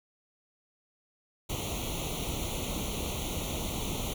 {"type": "noise with comb filter", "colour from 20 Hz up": "pink", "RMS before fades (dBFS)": -34, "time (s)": [1.49, 4.14], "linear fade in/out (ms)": 10, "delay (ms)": 0.3, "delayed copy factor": 1, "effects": []}